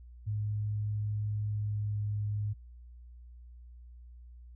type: tone with pitch glide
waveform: sine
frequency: 105.2 to 104.29 Hz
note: G#2 to G#2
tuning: +23 to +8 cents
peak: -30 dBFS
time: 0.26-2.54 s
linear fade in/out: 20 ms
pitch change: -15 cents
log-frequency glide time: 1.41-1.98 s
effects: added 60 Hz sine -48 dBFS peak until 4.55 s